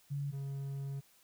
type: tone pair in turn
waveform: sine / triangle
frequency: 141.7 / 138.14 Hz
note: C#3 / C#3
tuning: +38 / -6 cents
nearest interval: unison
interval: 44 cents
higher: first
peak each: -34 / -35 dBFS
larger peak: first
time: 0.1-0.32 / 0.32-1.01 s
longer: second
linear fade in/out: 20 ms
effects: white hiss -66 dBFS RMS until 1.23 s